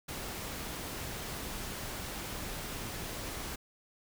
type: noise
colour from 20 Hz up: pink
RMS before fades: -40 dBFS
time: 0.08-3.56 s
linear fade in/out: 10 ms
effects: none